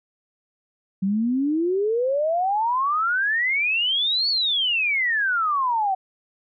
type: exponential two-way sweep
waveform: sine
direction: up then down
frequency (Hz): 187 to 4511 to 742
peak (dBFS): -19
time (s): 1.02-5.95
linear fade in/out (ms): 10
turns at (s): 4.29
effects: none

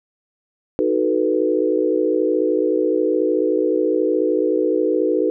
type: chord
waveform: sine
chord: B dominant seventh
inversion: first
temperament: equal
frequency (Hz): 311.1 / 370 / 440 / 493.9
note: D#4 / F#4 / A4 / B4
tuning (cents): 0 / 0 / 0 / 0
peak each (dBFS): -21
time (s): 0.79-5.3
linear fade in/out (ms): 0
effects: none

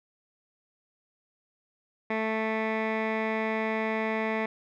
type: tone with low-pass filter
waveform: 15% pulse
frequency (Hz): 220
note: A3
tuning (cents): 0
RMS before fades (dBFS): -29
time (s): 2.1-4.46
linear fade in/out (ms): 5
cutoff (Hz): 2000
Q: 2.6
effects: none

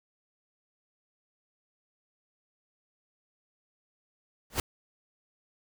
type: noise with exponential growth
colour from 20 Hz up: pink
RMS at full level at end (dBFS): -23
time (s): 4.5-4.6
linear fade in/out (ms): 2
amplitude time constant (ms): 21
effects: none

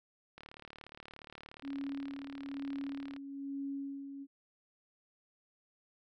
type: click train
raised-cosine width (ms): 0.3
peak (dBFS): -33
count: 104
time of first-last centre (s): 0.38-3.164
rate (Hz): 37
type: tone with tremolo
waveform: sine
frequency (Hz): 277.2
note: C#4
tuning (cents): 0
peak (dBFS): -36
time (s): 1.62-4.27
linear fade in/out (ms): 50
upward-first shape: sine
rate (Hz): 1.1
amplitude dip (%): 55
effects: none

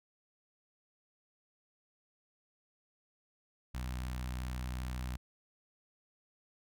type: tone with notch filter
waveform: sawtooth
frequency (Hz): 62.6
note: B1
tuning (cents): +24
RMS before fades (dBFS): -39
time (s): 3.74-5.17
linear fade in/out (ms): 10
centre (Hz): 430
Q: 0.71
effects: none

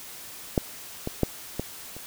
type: clicks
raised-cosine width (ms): 2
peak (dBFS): -7 / -15 / -7 / -14 / -27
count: 5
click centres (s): 0.578 / 1.074 / 1.233 / 1.596 / 1.966
effects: white hiss -42 dBFS RMS until 2.06 s

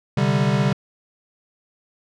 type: chord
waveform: square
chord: C suspended second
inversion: none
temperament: equal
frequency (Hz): 130.81 / 146.83 / 196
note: C3 / D3 / G3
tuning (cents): 0 / 0 / 0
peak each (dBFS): -22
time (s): 0.17-0.73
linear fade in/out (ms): 5
effects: low-pass 5000 Hz 12 dB/octave

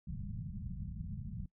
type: low-pass noise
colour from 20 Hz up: white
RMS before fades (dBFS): -42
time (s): 0.07-1.46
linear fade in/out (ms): 5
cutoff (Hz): 210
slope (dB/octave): 96
effects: noise-tail reverb RT60 0.1 s tail -21 dB re dry

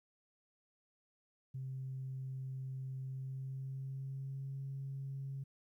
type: tone with pitch glide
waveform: sine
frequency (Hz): 131.9 to 136.32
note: C3 to C#3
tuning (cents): +14 to -29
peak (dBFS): -39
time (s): 1.54-5.44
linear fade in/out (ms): 10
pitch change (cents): +57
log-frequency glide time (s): 3.03-4.56
effects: tanh soft clip ceiling -35 dBFS + 13-bit

